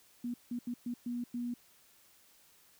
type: tone bursts at uneven times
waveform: sine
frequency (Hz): 241.3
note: B3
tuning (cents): -40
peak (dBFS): -34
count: 6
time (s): 0.24-0.34 / 0.51-0.59 / 0.67-0.74 / 0.86-0.94 / 1.06-1.24 / 1.34-1.54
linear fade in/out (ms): 5
effects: white hiss -64 dBFS RMS until 2.79 s